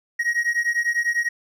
triangle beating tone pair, 1884 / 1894 Hz, A#6 / A#6, +18 / +27 cents, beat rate 10 Hz, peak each -21 dBFS, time 0.19-1.29 s, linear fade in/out 10 ms, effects none

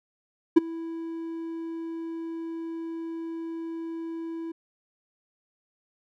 triangle tone with ADSR envelope, 329.6 Hz, E4, in tune, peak -7 dBFS, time 0.56-4.52 s, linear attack 14 ms, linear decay 17 ms, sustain -23 dB, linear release 8 ms, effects none

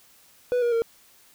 triangle tone with pitch steps, 493.1 / 476.3 / 460.1 Hz, B4 / A#4 / A#4, -3 / +37 / -23 cents, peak -18 dBFS, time 0.52-0.82 s, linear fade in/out 0 ms, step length 100 ms, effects white hiss -56 dBFS RMS until 1.34 s

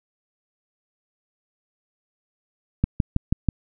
click train, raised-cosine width 5 ms, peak -6 dBFS, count 5, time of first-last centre 2.84-3.487 s, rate 6.18 Hz, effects none

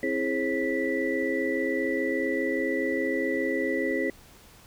sine tone cluster, 265.4 / 330.3 / 417.4 / 537 / 1967 Hz, C4 / E4 / G#4 / C5 / B6, +25 / +4 / +9 / +45 / -7 cents, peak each -31 dBFS, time 0.03-4.1 s, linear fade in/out 2 ms, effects pink hiss -53 dBFS RMS until 4.66 s

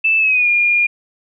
sine tone with pitch glide, 2637 to 2418 Hz, E7 to D7, 0 to +50 cents, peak -11 dBFS, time 0.04-0.87 s, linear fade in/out 10 ms, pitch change -150 cents, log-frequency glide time 0.18-0.48 s, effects none

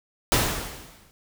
pink noise with exponential decay, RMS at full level -18 dBFS, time 0.32-1.11 s, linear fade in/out 0 ms, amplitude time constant 170 ms, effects none

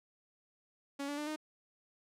sawtooth tone with pitch steps, 280 / 288.9 / 298 / 307.5 Hz, C#4 / D4 / D4 / D#4, +18 / -28 / +25 / -20 cents, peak -33 dBFS, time 0.99-1.362 s, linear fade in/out 10 ms, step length 93 ms, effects low-pass 11000 Hz 12 dB/octave

